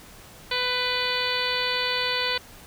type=harmonic tone with a mistuned harmonic; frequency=498.5 Hz; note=B4; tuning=16 cents sharp; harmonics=1 / 2 / 3 / 4 / 5 / 6 / 7 / 8 / 9; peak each=-32 / -32 / -32 / -32 / -32 / -32 / -32 / -32 / -32 dBFS; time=0.51-2.38 s; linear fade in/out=5 ms; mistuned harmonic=5; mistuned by=-27 cents; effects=pink hiss -47 dBFS RMS until 2.66 s